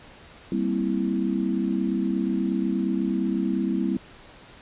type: chord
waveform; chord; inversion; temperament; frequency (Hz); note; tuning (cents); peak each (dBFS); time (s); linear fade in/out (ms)
sine; C dominant seventh; second; equal; 196 / 233.1 / 261.6 / 329.6; G3 / Bb3 / C4 / E4; 0 / 0 / 0 / 0; -26 / -29 / -28 / -28; 0.52-3.97; 2
effects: pink hiss -48 dBFS RMS until 4.61 s + resampled to 8000 Hz